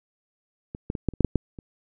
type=clicks; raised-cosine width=3 ms; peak=-21 / -14 / -18 / -9 / -28 / -7 / -6 / -7 / -26 dBFS; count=9; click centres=0.749 / 0.901 / 0.952 / 1.087 / 1.137 / 1.207 / 1.247 / 1.357 / 1.588 s; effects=none